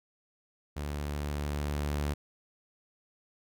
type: tone with level ramp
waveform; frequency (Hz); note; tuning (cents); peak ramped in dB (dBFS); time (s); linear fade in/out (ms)
sawtooth; 73.1; D2; -7; -30 to -25; 0.76-2.14; 10
effects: none